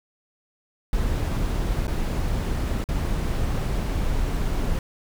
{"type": "noise with dropouts", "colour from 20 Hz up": "brown", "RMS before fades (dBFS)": -24, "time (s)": [0.93, 4.79], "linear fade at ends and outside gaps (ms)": 1, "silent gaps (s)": [[1.869, 1.879], [2.841, 2.888]], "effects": []}